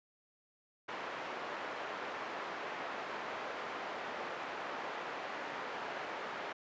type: band-pass noise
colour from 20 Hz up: pink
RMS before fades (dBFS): -42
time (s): 0.88-6.53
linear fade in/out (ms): 10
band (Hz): 520 to 1900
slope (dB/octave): 12
effects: resampled to 16000 Hz